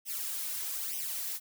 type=noise with flanger; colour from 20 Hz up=blue; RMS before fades=-36 dBFS; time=0.05-1.4 s; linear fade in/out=50 ms; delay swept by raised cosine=0.34 to 3.34 ms; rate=1.1 Hz; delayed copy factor=+0.85; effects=none